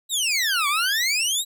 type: exponential two-way sweep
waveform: 20% pulse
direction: down then up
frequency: 3951 to 1115 to 3951 Hz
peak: -15 dBFS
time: 0.09-1.45 s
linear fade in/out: 50 ms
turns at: 0.68 s
effects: none